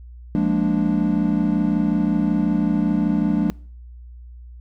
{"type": "chord", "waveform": "triangle", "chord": "Bb dominant seventh", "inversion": "second", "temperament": "equal", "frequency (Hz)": [174.61, 207.7, 233.1, 293.7], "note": ["F3", "Ab3", "Bb3", "D4"], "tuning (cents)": [0, 0, 0, 0], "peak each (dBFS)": [-21, -19, -22, -20], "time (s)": [0.35, 3.5], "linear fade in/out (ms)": 0, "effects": ["noise-tail reverb RT60 0.5 s tail -25 dB re dry", "added 60 Hz sine -37 dBFS peak until 4.6 s"]}